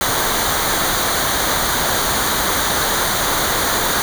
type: noise with comb filter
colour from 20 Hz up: pink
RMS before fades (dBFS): -18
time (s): 0.01-4.02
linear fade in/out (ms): 0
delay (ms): 0.38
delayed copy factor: -0.65
effects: none